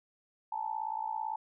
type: tone with amplitude modulation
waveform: sine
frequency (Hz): 877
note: A5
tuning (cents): -6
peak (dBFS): -29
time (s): 0.52-1.36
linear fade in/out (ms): 5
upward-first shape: sine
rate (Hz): 57.9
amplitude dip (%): 90
effects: none